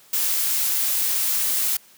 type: noise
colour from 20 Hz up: blue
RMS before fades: -22 dBFS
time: 0.13-1.77 s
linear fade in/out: 5 ms
effects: white hiss -52 dBFS RMS until 1.97 s + high-pass 100 Hz 12 dB/octave

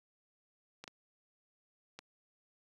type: clicks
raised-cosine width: 0.2 ms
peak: -29 dBFS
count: 3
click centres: 0.84 / 0.878 / 1.99 s
effects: high-pass 100 Hz 12 dB/octave + 11-bit

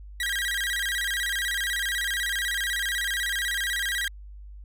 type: tone with vibrato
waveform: 30% pulse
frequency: 1764 Hz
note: A6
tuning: 4 cents sharp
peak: -23 dBFS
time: 0.2-4.08 s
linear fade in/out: 2 ms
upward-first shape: square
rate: 16 Hz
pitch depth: 160 cents each way
effects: added 50 Hz sine -40 dBFS peak until 4.64 s

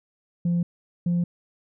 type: tone pair in turn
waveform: sine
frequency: 172.9 / 173.89 Hz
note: F3 / F3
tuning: -17 / -7 cents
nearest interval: unison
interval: 10 cents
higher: second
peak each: -18 dBFS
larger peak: neither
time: 0.45-0.63 / 1.06-1.24 s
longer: neither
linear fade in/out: 5 ms
effects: tanh soft clip ceiling -18 dBFS

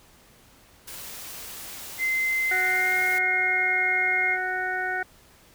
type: noise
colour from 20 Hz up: white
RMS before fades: -39 dBFS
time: 0.87-3.19 s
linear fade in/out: 10 ms
type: tone with pitch glide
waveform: sine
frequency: 2070 to 2139 Hz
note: C7 to C7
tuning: -19 to +38 cents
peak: -22 dBFS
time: 1.98-4.38 s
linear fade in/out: 50 ms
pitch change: +57 cents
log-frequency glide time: 2.46-3.03 s
type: harmonic tone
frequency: 370 Hz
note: F#4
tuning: in tune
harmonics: 1 / 2 / 4 / 5 / 6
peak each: -36 / -31 / -28 / -32 / -40 dBFS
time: 2.51-5.03 s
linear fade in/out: 5 ms
effects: pink hiss -55 dBFS RMS until 5.54 s

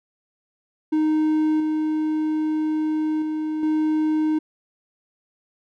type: tone with level steps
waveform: triangle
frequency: 310 Hz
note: D#4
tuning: 6 cents flat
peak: -15 / -18 / -21 / -16 dBFS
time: 0.92-4.39 s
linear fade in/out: 10 ms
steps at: 1.6 / 3.22 / 3.63 s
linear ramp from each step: 2 ms
effects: none

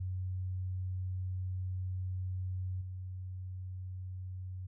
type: tone with level steps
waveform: sine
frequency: 92.5 Hz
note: F#2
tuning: in tune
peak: -34 / -39 dBFS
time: 0-4.67 s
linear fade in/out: 10 ms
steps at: 2.81 s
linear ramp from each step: 5 ms
effects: none

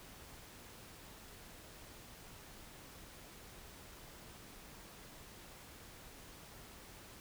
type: silence
effects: pink hiss -55 dBFS RMS until 7.2 s

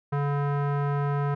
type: tone with low-pass filter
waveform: square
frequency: 143 Hz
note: D3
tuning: 46 cents flat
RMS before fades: -26 dBFS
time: 0.12-1.35 s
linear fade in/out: 10 ms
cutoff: 1300 Hz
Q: 1.9
effects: none

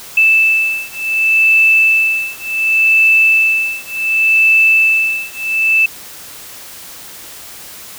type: beating tone pair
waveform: sine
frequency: 2637 / 2637.68 Hz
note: E7 / E7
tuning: 0 / 0 cents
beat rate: 0.68 Hz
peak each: -12 dBFS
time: 0.17-5.86 s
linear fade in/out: 5 ms
effects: white hiss -33 dBFS RMS until 7.98 s

